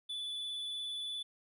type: tone with vibrato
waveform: triangle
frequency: 3467 Hz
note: A7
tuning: 26 cents flat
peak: -36 dBFS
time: 0.09-1.23 s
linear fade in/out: 10 ms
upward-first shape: sine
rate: 17 Hz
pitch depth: 11 cents each way
effects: none